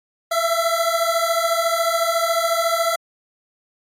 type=beating tone pair; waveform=25% pulse; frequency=662 / 676 Hz; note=E5 / E5; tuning=+7 / +43 cents; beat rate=14 Hz; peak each=-17 dBFS; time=0.31-2.96 s; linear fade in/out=10 ms; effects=AAC 48 kbps